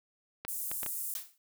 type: clicks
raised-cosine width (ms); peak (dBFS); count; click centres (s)
0.3; -22; 4; 0.45 / 0.715 / 0.832 / 0.863
type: high-pass noise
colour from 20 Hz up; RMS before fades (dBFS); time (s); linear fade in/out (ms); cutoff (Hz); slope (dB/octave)
pink; -37; 0.48-1.14; 0; 9100; 24
type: noise with exponential decay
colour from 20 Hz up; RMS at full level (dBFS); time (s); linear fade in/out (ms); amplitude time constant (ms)
blue; -34; 1.15-1.38; 2; 48
effects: none